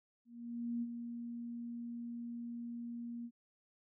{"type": "tone with ADSR envelope", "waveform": "sine", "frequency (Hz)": 236.3, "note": "A#3", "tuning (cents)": 24, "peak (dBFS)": -34, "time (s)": [0.25, 3.31], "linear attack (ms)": 570, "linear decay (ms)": 41, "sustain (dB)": -7, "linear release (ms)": 60, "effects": []}